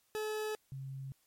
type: tone pair in turn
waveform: 40% pulse / sine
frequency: 429.3 / 134.91 Hz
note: A4 / C#3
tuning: -43 / -47 cents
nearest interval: octave + minor sixth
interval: 2004 cents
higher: first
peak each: -34 / -40 dBFS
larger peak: first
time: 0.15-0.55 / 0.72-1.12 s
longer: neither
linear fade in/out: 0 ms
effects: white hiss -73 dBFS RMS until 1.26 s + MP3 64 kbps